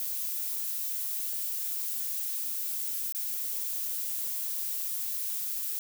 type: noise with dropouts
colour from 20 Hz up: violet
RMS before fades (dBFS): -33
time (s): 0-5.79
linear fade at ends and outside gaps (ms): 1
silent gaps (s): 3.124-3.148
effects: none